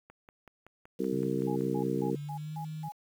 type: click train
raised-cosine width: 0.5 ms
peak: -36 dBFS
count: 9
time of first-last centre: 0.1-1.609 s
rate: 5.3 Hz
type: harmonic tone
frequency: 64.9 Hz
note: C2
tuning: 13 cents flat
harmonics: 3 / 4 / 5 / 6 / 7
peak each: -35 / -35 / -35 / -35 / -35 dBFS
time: 0.99-2.16 s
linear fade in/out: 10 ms
type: tone with pitch glide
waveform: sine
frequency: 139.7 to 155.9 Hz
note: C#3 to D#3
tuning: +14 to +4 cents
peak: -36 dBFS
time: 1.12-2.89 s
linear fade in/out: 10 ms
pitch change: +190 cents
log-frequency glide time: 2.02-2.56 s
type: tone bursts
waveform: sine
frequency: 830.6 Hz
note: G#5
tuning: in tune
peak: -38 dBFS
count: 6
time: 1.47-2.922 s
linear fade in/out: 10 ms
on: 92 ms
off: 180 ms
effects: 9-bit